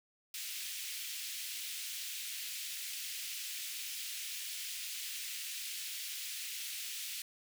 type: high-pass noise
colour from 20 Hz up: pink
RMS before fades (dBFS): -42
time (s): 0.34-7.22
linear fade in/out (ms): 2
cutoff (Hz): 2400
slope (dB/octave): 24
effects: none